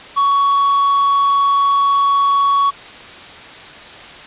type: tone with quantisation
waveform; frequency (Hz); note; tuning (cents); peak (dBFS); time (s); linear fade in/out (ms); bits
triangle; 1119; C#6; +16; -9; 0.16-2.71; 20; 6
effects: white hiss -35 dBFS RMS until 4.26 s + resampled to 8000 Hz